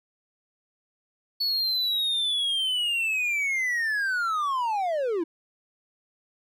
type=linear sweep; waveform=triangle; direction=down; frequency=4435 to 311.1 Hz; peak=-22 dBFS; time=1.4-5.24 s; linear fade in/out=10 ms; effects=none